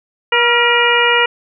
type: harmonic tone with a mistuned harmonic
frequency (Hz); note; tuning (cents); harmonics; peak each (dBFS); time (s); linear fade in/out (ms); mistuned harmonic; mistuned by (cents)
478.4; A#4; +45; 1 / 2 / 3 / 4 / 5 / 6; -17 / -17 / -17 / -17 / -17 / -17; 0.32-1.26; 5; 3; -52
effects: none